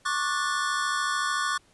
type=chord; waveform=square; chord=D major seventh; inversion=third; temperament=just; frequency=1101.2 / 1174.7 / 1468.3 / 1762 Hz; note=C#6 / D6 / F#6 / A6; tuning=-12 / 0 / -14 / +2 cents; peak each=-31 / -31 / -31 / -34 dBFS; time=0.05-1.58 s; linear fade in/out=10 ms; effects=pink hiss -61 dBFS RMS until 1.73 s + resampled to 24000 Hz